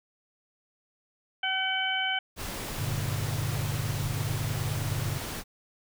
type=harmonic tone; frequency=760 Hz; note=F#5; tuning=46 cents sharp; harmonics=1 / 2 / 3 / 4; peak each=-33 / -31 / -33 / -30 dBFS; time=1.43-2.19 s; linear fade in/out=5 ms
type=noise; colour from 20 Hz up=pink; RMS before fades=-36 dBFS; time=2.36-5.44 s; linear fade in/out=50 ms
type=chord; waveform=sine; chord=G minor; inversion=none; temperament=just; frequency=98 / 117.6 / 147 Hz; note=G2 / Bb2 / D3; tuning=0 / +16 / +2 cents; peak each=-33 dBFS; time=2.78-5.18 s; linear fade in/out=10 ms
effects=none